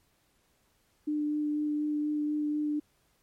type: tone with vibrato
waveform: sine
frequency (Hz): 298.9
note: D4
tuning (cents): +31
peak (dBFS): -27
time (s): 1.07-2.8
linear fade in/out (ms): 10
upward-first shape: sine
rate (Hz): 4.1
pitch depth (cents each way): 10
effects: pink hiss -70 dBFS RMS until 3.22 s + MP3 64 kbps